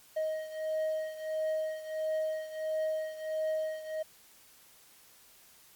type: beating tone pair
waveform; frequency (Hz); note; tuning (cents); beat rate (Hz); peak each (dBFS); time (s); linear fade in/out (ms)
triangle; 627 / 628.5; D#5 / D#5; +13 / +17; 1.5; -31 / -35; 0.16-4.03; 10
effects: white hiss -59 dBFS RMS until 5.75 s + Opus 48 kbps